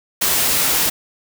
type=noise; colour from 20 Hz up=white; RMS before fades=-17 dBFS; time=0.21-0.9 s; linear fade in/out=10 ms; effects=none